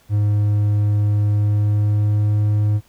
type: tone with pitch glide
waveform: triangle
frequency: 103.83 to 104.85 Hz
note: G#2 to G#2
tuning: 0 to +17 cents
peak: -12 dBFS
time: 0.09-2.81 s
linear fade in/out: 50 ms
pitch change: +17 cents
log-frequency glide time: 1.3-2.4 s
effects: pink hiss -55 dBFS RMS until 2.88 s